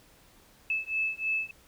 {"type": "beating tone pair", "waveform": "sine", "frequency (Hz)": [2612, 2615.2], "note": ["E7", "E7"], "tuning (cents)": [-17, -14], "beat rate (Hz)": 3.2, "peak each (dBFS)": -31, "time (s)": [0.7, 1.51], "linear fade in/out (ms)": 2, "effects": ["pink hiss -59 dBFS RMS until 1.67 s"]}